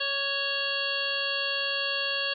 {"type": "harmonic tone with a mistuned harmonic", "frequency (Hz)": 554, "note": "C#5", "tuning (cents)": -1, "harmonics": [1, 2, 3, 5, 6, 7, 8], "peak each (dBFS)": [-36, -39, -33, -31, -33, -44, -34], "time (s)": [0, 2.34], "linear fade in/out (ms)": 10, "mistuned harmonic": 2, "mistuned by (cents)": 27, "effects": []}